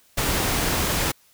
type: noise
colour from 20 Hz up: pink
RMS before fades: -23 dBFS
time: 0.17-1.12 s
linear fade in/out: 10 ms
effects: white hiss -58 dBFS RMS until 1.33 s